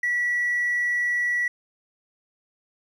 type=tone; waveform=triangle; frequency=1944 Hz; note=B6; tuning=28 cents flat; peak=-18 dBFS; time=0.03-1.48 s; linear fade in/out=5 ms; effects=tanh soft clip ceiling -18 dBFS